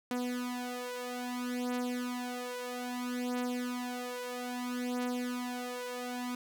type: beating tone pair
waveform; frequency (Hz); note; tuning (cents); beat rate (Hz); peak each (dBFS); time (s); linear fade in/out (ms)
sawtooth; 246.9 / 247.51; B3 / B3; 0 / +4; 0.61; -33 / -34; 0.11-6.35; 2
effects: none